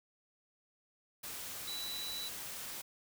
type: tone in noise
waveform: sine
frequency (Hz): 3947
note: B7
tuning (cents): -2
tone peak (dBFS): -40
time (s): 1.67-2.29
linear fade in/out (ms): 10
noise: white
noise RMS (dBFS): -44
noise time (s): 1.23-2.82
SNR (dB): +1
effects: none